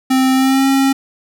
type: tone with pitch glide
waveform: square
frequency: 261.6 to 270.5 Hz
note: C4 to C#4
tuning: 0 to -42 cents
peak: -11 dBFS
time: 0.1-0.93 s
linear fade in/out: 10 ms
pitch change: +58 cents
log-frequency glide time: 0.33-0.66 s
effects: none